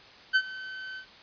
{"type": "tone with ADSR envelope", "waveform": "40% pulse", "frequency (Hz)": 1530, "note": "G6", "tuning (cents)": -42, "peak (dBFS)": -17, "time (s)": [0.33, 1.06], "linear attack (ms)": 27, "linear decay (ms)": 60, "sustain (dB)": -19, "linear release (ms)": 92, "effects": ["white hiss -51 dBFS RMS until 1.22 s", "resampled to 11025 Hz"]}